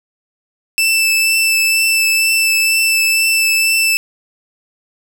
sawtooth tone with vibrato, 2647 Hz, E7, 7 cents sharp, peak -8 dBFS, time 0.78-3.97 s, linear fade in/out 0 ms, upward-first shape triangle, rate 2.1 Hz, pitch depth 15 cents each way, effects none

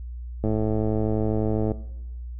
click train, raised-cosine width 2 ms, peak -12 dBFS, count 139, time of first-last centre 0.44-1.718 s, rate 108 Hz, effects noise-tail reverb RT60 1.0 s tail -18 dB re dry + added 60 Hz sine -32 dBFS peak until 2.39 s

